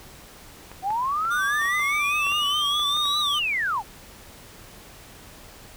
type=clicks; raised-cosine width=0.5 ms; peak=-25 dBFS; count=11; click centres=0.716 / 0.905 / 1.251 / 1.617 / 1.655 / 1.797 / 2.267 / 2.32 / 2.796 / 2.97 / 3.055 s
type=linear two-way sweep; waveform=sine; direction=up then down; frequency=732 to 3951 to 732 Hz; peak=-22 dBFS; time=0.82-3.83 s; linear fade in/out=50 ms; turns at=3.19 s
type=tone with vibrato; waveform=square; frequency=1174.7 Hz; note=D6; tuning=in tune; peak=-27 dBFS; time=1.3-3.4 s; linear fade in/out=20 ms; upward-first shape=sine; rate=4.9 Hz; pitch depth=52 cents each way
effects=pink hiss -46 dBFS RMS until 5.76 s